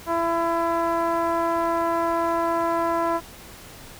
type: tone with low-pass filter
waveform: 10% pulse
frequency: 335.1 Hz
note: E4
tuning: 29 cents sharp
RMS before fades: -23 dBFS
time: 0.06-3.21 s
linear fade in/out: 50 ms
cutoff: 990 Hz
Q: 1.7
effects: pink hiss -43 dBFS RMS until 3.99 s